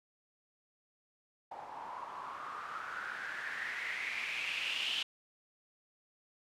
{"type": "noise with low-pass filter sweep", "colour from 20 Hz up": "blue", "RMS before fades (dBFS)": -40, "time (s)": [1.51, 5.03], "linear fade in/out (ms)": 5, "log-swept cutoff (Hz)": [820, 3100], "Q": 6.1, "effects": []}